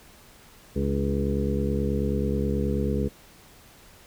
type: harmonic tone with a mistuned harmonic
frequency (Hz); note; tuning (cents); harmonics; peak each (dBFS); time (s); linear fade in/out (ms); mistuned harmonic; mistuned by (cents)
69.3; C#2; 0; 1 / 2 / 3 / 4 / 5 / 6 / 7; -28 / -30 / -28 / -34 / -37 / -31 / -33; 0.75-3.09; 20; 4; +59
effects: pink hiss -52 dBFS RMS until 4.06 s